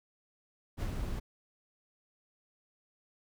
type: noise with ADSR envelope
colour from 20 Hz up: brown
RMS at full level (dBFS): -33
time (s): 0.77-1.2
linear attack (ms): 41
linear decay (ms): 94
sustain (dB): -3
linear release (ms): 14
effects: none